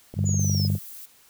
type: click train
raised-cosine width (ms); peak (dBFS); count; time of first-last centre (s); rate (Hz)
2; -24; 13; 0.14-0.752; 19.6
type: harmonic tone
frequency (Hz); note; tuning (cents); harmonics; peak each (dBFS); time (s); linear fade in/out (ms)
49; G1; 0; 2 / 3 / 4; -22 / -26 / -28; 0.15-0.79; 50
type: linear sweep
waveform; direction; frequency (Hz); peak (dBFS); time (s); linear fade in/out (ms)
sine; down; 7040 to 4978; -28; 0.25-0.68; 20
type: noise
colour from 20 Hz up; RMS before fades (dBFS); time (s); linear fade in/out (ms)
violet; -41; 0.39-1.06; 10
effects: white hiss -56 dBFS RMS until 1.29 s